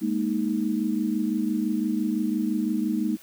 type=chord; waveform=sine; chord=Ab suspended second; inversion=none; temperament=just; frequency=207.7 / 233.6 / 311.5 Hz; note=Ab3 / Bb3 / Eb4; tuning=0 / +4 / +2 cents; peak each=-27 dBFS; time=0.01-3.17 s; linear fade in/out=20 ms; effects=white hiss -51 dBFS RMS until 3.22 s